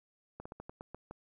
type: slowing click train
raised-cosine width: 1 ms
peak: -30 dBFS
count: 8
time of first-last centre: 0.4-1.11 s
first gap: 55 ms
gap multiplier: 1.2
effects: 12-bit

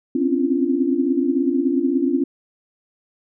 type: tone cluster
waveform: sine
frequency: 258.8 / 269.3 / 285.8 / 342.3 Hz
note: C4 / C#4 / D4 / F4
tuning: -19 / -50 / -47 / -35 cents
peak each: -22 dBFS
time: 0.15-2.24 s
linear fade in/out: 5 ms
effects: none

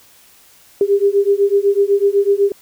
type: beating tone pair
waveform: sine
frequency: 396.8 / 404.8 Hz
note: G4 / G#4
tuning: +21 / -44 cents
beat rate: 8 Hz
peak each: -14 dBFS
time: 0.81-2.52 s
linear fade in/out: 2 ms
effects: white hiss -48 dBFS RMS until 2.61 s

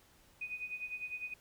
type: tone with tremolo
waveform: sine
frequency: 2489 Hz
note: D#7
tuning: in tune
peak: -36 dBFS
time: 0.41-1.34 s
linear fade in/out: 5 ms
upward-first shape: sine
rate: 9.9 Hz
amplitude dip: 75%
effects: pink hiss -65 dBFS RMS until 1.4 s

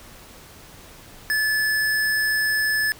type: tone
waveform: square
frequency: 1731 Hz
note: A6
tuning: 29 cents flat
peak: -20 dBFS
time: 1.3-2.92 s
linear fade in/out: 0 ms
effects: pink hiss -45 dBFS RMS until 2.99 s

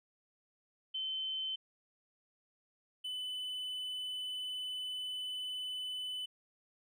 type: tone pair in turn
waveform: sine / triangle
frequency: 3072 / 3007 Hz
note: G7 / F#7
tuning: -36 / +27 cents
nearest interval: unison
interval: 37 cents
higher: first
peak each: -35 / -36 dBFS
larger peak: first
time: 0.94-1.56 / 3.04-6.26 s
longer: second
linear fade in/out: 10 ms
effects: none

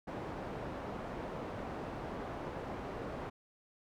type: low-pass noise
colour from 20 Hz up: white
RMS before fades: -42 dBFS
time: 0.07-3.3 s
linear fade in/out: 10 ms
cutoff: 740 Hz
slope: 12 dB/octave
effects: none

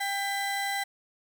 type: tone pair together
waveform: 35% pulse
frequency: 793.7 / 2000 Hz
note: G5 / B6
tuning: +21 / +21 cents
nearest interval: octave + major third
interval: 1600 cents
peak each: -29 / -30 dBFS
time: 0-0.84 s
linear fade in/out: 10 ms
effects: none

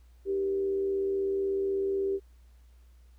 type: tone with frequency modulation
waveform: sine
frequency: 390.9 Hz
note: G4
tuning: 5 cents flat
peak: -26 dBFS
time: 0.25-2.2 s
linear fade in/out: 50 ms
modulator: 83.8 Hz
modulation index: 0.31
effects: added 60 Hz sine -53 dBFS peak until 3.18 s + pink hiss -70 dBFS RMS until 3.18 s

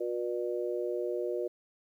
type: harmonic tone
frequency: 120 Hz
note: B2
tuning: 49 cents flat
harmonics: 3 / 4 / 5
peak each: -33 / -35 / -37 dBFS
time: 0-1.48 s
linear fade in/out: 10 ms
effects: 11-bit

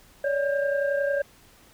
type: tone cluster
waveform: sine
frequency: 562 / 593 / 1599 Hz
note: C#5 / D5 / G6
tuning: +24 / +17 / +34 cents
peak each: -23 / -30 / -30 dBFS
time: 0.24-1.22 s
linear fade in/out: 5 ms
effects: tanh soft clip ceiling -13 dBFS + pink hiss -55 dBFS RMS until 1.73 s

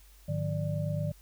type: tone cluster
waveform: sine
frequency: 103.8 / 151.8 / 180.4 / 588 Hz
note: G#2 / D#3 / F#3 / D5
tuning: 0 / -42 / -44 / +2 cents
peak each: -34 / -31 / -39 / -38 dBFS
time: 0.28-1.12 s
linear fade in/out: 10 ms
effects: added 49 Hz sine -54 dBFS peak until 1.21 s + white hiss -61 dBFS RMS until 1.21 s

